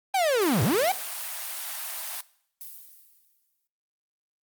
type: linear two-way sweep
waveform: 45% pulse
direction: down then up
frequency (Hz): 803 to 97.4 to 803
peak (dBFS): -21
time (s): 0.14-0.92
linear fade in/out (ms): 5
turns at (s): 0.63
type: high-pass noise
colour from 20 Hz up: white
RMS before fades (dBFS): -34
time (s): 0.41-2.21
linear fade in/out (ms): 5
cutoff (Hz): 600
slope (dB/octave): 96
type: noise with exponential decay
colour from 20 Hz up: violet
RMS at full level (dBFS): -39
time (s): 2.61-3.67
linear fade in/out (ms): 1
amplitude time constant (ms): 230
effects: noise-tail reverb RT60 0.7 s tail -20 dB re dry + Opus 32 kbps